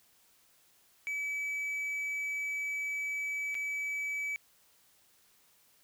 triangle tone with dropouts, 2292 Hz, D7, 43 cents flat, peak -31 dBFS, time 1.07-4.36 s, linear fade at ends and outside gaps 0 ms, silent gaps 3.545-3.551 s, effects white hiss -66 dBFS RMS until 5.83 s

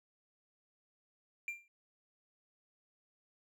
triangle tone with exponential decay, 2376 Hz, D7, 20 cents sharp, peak -32 dBFS, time 1.48-1.68 s, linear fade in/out 1 ms, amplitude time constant 43 ms, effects none

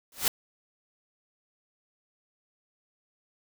white noise with exponential growth, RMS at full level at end -20 dBFS, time 0.12-0.28 s, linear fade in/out 2 ms, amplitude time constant 34 ms, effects none

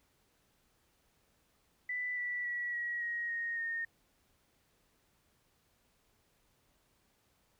sine tone with pitch steps, 1986 / 1960.9 / 1936.2 / 1911.7 / 1887.6 / 1863.7 / 1840.2 Hz, B6 / B6 / B6 / A#6 / A#6 / A#6 / A#6, +9 / -13 / -35 / +43 / +21 / -1 / -23 cents, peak -34 dBFS, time 1.89-3.85 s, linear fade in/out 5 ms, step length 280 ms, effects pink hiss -73 dBFS RMS until 7.59 s

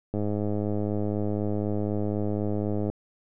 click train, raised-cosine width 2 ms, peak -16 dBFS, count 288, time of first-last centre 0.14-2.9 s, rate 104 Hz, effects none

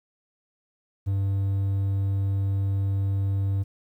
triangle tone, 98 Hz, G2, in tune, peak -20 dBFS, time 1.06-3.64 s, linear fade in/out 20 ms, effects 10-bit

